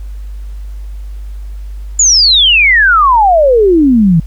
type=exponential sweep; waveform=sine; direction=down; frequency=7100 to 155.56 Hz; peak=-4 dBFS; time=1.99-4.2 s; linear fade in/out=5 ms; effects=added 50 Hz sine -21 dBFS peak until 4.26 s + pink hiss -48 dBFS RMS until 4.26 s